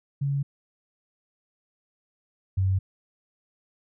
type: tone pair in turn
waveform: sine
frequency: 140 / 95.04 Hz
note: C#3 / F#2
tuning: +18 / +47 cents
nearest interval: perfect fifth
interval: 671 cents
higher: first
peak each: -23 / -20 dBFS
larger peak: second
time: 0.21-0.43 / 2.57-2.79 s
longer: neither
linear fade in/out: 10 ms
effects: none